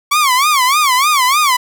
sawtooth tone with vibrato, 1108.7 Hz, C#6, in tune, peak -6 dBFS, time 0.11-1.57 s, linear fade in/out 10 ms, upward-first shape sine, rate 3.3 Hz, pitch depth 190 cents each way, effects 8-bit

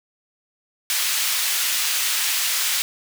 pink high-pass noise, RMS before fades -22 dBFS, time 0.9-2.82 s, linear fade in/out 0 ms, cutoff 2300 Hz, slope 12 dB/octave, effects none

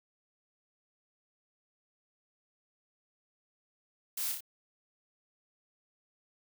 blue noise with echo, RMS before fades -36 dBFS, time 4.17-4.32 s, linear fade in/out 5 ms, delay 29 ms, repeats 3, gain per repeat -3 dB, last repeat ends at 4.407 s, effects none

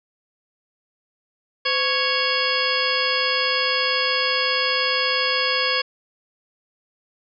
harmonic tone with a mistuned harmonic, 554.4 Hz, C#5, in tune, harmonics 1 / 2 / 3 / 4 / 5 / 6 / 8 / 9, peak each -27 / -27 / -27 / -27 / -27 / -27 / -27 / -27 dBFS, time 1.65-5.82 s, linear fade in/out 10 ms, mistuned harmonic 1, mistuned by -140 cents, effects none

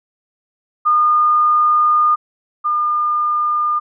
sine tone pair in turn, 1218 / 1208.2 Hz, D#6 / D6, -37 / +49 cents, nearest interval unison, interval 14 cents, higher first, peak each -10 / -14 dBFS, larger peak first, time 0.85-2.16 / 2.64-3.8 s, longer first, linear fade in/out 20 ms, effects none

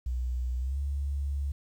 sine tone with pitch glide, 61.9 to 70.29 Hz, B1 to C#2, +5 to +25 cents, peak -28 dBFS, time 0.06-1.52 s, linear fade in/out 5 ms, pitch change +220 cents, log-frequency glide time 0.58-0.79 s, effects 10-bit

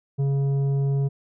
sine tone with tanh clipping, 138.6 Hz, C#3, in tune, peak -21 dBFS, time 0.18-1.09 s, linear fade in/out 20 ms, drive 8 dB, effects none

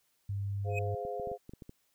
sine tone, 99.8 Hz, G2, 32 cents sharp, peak -32 dBFS, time 0.29-0.95 s, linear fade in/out 5 ms
sine chord, F minor, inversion first, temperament equal with one note detuned, 415.3 / 518.1 / 698.5 Hz, Ab4 / C5 / F5, 0 / -17 / 0 cents, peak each -39 dBFS, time 0.64-1.38 s, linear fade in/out 50 ms
triangle tone with exponential growth, 2522 Hz, D#7, 23 cents sharp, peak -29 dBFS, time 0.69-0.79 s, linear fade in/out 5 ms, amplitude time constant 21 ms
clicks, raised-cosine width 3 ms, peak -33 dBFS, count 8, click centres 1.051 / 1.198 / 1.273 / 1.316 / 1.494 / 1.536 / 1.622 / 1.694 s
effects white hiss -74 dBFS RMS until 1.94 s

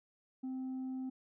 sine tone with tanh clipping, 260 Hz, C4, 11 cents flat, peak -38 dBFS, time 0.43-1.1 s, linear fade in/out 10 ms, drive 2 dB, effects none

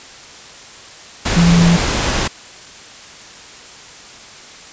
sine tone in noise, 170.5 Hz, F3, 41 cents flat, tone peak -8 dBFS, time 1.36-1.77 s, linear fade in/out 10 ms, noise pink, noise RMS -17 dBFS, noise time 1.25-2.28 s, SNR +6 dB, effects white hiss -37 dBFS RMS until 4.72 s + resampled to 16000 Hz

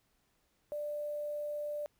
sine tone with quantisation, 591 Hz, D5, 11 cents sharp, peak -35 dBFS, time 0.72-1.86 s, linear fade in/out 0 ms, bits 10, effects pink hiss -75 dBFS RMS until 1.99 s

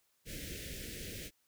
pink band-stop noise, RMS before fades -44 dBFS, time 0.25-1.31 s, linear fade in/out 50 ms, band 560 to 1700 Hz, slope 48 dB/octave, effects white hiss -75 dBFS RMS until 1.47 s

